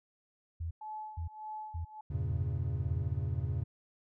sine tone bursts, 82.8 Hz, E2, 8 cents sharp, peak -34 dBFS, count 5, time 0.6-2.99 s, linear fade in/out 10 ms, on 110 ms, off 460 ms
sine tone with tremolo, 860 Hz, A5, 40 cents flat, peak -38 dBFS, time 0.81-2.01 s, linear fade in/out 5 ms, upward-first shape sine, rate 1.7 Hz, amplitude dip 85%
triangle chord, E diminished seventh, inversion none, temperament equal with one note detuned, 82.41 / 98 / 116.54 / 136.05 Hz, E2 / G2 / Bb2 / Db3, 0 / 0 / 0 / -32 cents, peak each -34 / -35 / -36 / -35 dBFS, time 2.1-3.64 s, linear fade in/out 10 ms
effects none

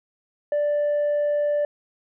sine tone with tanh clipping, 587.3 Hz, D5, in tune, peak -20 dBFS, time 0.52-1.65 s, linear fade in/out 2 ms, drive 1 dB, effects none

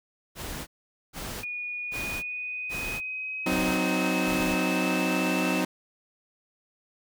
pink noise bursts, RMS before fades -36 dBFS, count 6, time 0.35-4.57 s, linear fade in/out 50 ms, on 320 ms, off 460 ms
sine tone with pitch glide, 2453 to 2644 Hz, D#7 to E7, -25 to +5 cents, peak -31 dBFS, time 1.43-5.61 s, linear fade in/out 5 ms, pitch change +130 cents, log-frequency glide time 1.82-5.4 s
sawtooth chord, C diminished, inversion second, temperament equal with one note detuned, 185 / 258.3 / 311.1 Hz, Gb3 / C4 / Eb4, 0 / -22 / 0 cents, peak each -25 dBFS, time 3.46-5.65 s, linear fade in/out 5 ms
effects none

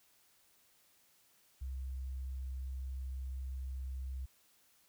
sine tone, 65.3 Hz, C2, 3 cents flat, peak -38 dBFS, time 1.61-4.26 s, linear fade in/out 10 ms, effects white hiss -69 dBFS RMS until 4.88 s

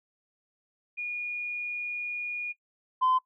sine tone pair in turn, 2440 / 1025.9 Hz, D#7 / C6, -34 / -34 cents, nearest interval octave + minor third, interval 1500 cents, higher first, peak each -30 / -20 dBFS, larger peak second, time 0.97-2.53 / 3.01-3.19 s, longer first, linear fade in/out 20 ms, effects noise-tail reverb RT60 0.1 s tail -19 dB re dry + tanh soft clip ceiling -18 dBFS

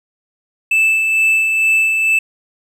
triangle tone with tremolo, 2635 Hz, E7, 1 cent flat, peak -8 dBFS, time 0.71-2.19 s, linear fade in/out 5 ms, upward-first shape sine, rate 2.2 Hz, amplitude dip 35%, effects none

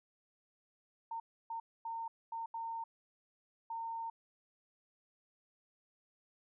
sine tone bursts at uneven times, 913 Hz, A#5, 36 cents flat, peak -38 dBFS, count 6, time 1.11-1.2 / 1.5-1.6 / 1.85-2.08 / 2.32-2.46 / 2.54-2.84 / 3.7-4.1 s, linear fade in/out 5 ms, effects none

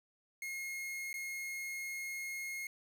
45% pulse tone with dropouts, 2152 Hz, C7, 48 cents sharp, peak -39 dBFS, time 0.42-2.67 s, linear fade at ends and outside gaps 2 ms, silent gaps 1.13-1.14 s, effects none

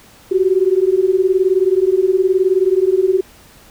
sine beating tone pair, 366.6 / 385.6 Hz, F#4 / G4, -16 / -28 cents, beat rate 19 Hz, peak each -14 dBFS, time 0.31-3.21 s, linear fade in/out 10 ms, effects pink hiss -45 dBFS RMS until 3.7 s

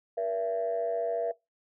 sine tone cluster, 476.7 / 576 / 670 Hz, A#4 / D5 / E5, +39 / -34 / +28 cents, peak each -31 / -37 / -29 dBFS, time 0.17-1.32 s, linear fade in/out 10 ms, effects noise-tail reverb RT60 0.2 s tail -21 dB re dry + tanh soft clip ceiling -21 dBFS

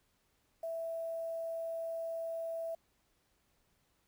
sine tone with quantisation, 659.3 Hz, E5, in tune, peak -36 dBFS, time 0.63-2.75 s, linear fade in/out 5 ms, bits 10, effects pink hiss -75 dBFS RMS until 4.07 s

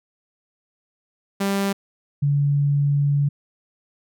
sawtooth / sine tone pair in turn, 197.6 / 142.96 Hz, G3 / D3, +14 / -46 cents, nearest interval tritone, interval 560 cents, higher first, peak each -16 dBFS, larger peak neither, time 1.4-1.73 / 2.22-3.29 s, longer second, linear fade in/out 10 ms, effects none

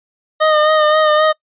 25% pulse tone with vibrato, 615 Hz, D#5, 20 cents flat, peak -6 dBFS, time 0.4-1.33 s, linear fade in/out 20 ms, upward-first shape sine, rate 3.8 Hz, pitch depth 31 cents each way, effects noise-tail reverb RT60 0.1 s tail -24 dB re dry + resampled to 8000 Hz

